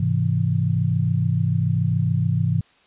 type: chord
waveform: sine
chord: Ab augmented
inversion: none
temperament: equal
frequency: 103.83 / 130.81 / 164.81 Hz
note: Ab2 / C3 / E3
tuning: 0 / 0 / 0 cents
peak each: -22 dBFS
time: 0-2.61 s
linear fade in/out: 5 ms
effects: white hiss -57 dBFS RMS until 2.86 s + resampled to 8000 Hz